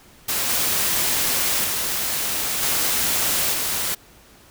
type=noise with level steps; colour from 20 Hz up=white; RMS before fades=-23 / -21 / -24 / -21 / -24 dBFS; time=0.28-3.95 s; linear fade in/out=10 ms; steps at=0.49 / 1.64 / 2.62 / 3.53 s; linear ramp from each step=10 ms; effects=pink hiss -50 dBFS RMS until 4.5 s